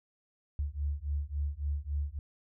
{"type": "beating tone pair", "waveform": "sine", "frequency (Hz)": [70.7, 74.3], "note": ["C#2", "D2"], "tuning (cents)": [35, 21], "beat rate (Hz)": 3.6, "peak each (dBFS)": [-34, -34], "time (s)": [0.59, 2.19], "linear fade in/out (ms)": 0, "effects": []}